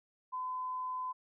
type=tone; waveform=sine; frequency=1016 Hz; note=B5; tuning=49 cents sharp; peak=-35 dBFS; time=0.32-1.13 s; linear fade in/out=20 ms; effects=none